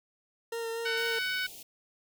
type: tone with vibrato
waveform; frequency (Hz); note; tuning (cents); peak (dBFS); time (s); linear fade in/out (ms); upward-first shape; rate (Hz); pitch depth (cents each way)
40% pulse; 459; A#4; -27; -32; 0.52-1.19; 5; sine; 4.2; 16
type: harmonic tone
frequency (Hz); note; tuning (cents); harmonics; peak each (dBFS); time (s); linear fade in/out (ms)
748; F#5; +19; 2 / 3 / 4 / 5 / 6 / 7; -32 / -36 / -38 / -40 / -42 / -43; 0.85-1.47; 10
type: band-stop noise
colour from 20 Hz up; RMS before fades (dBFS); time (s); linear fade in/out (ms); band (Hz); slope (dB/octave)
white; -47; 0.97-1.63; 5; 800 to 2400; 48
effects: none